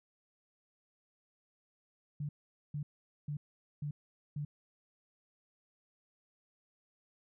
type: tone bursts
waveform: sine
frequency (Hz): 146.83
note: D3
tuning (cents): 0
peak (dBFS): -35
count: 5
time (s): 2.2-4.45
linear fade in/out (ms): 5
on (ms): 90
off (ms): 450
effects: none